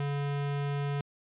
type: tone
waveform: square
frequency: 142.5 Hz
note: C#3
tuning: 48 cents sharp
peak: -30 dBFS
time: 0-1.01 s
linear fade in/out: 2 ms
effects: resampled to 8000 Hz